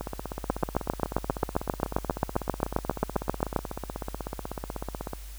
two click trains, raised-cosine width 1 ms, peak -9 / -18 dBFS, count 24 / 84, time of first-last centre 0.5-3.563 / 0.01-5.133 s, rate 7.51 / 16.2 Hz, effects added 50 Hz sine -39 dBFS peak until 5.38 s + white hiss -50 dBFS RMS until 5.38 s

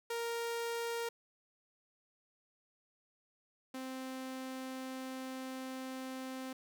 sawtooth tone pair in turn, 466.2 / 260.9 Hz, A#4 / C4, 0 / -5 cents, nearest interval minor seventh, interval 1005 cents, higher first, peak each -32 / -37 dBFS, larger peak first, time 0.1-1.09 / 3.74-6.53 s, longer second, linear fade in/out 5 ms, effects none

